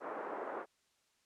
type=band-pass noise; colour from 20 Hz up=pink; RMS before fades=-42 dBFS; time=0-0.66 s; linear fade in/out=50 ms; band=350 to 1400 Hz; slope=24 dB/octave; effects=white hiss -75 dBFS RMS until 1.25 s + low-pass 8000 Hz 12 dB/octave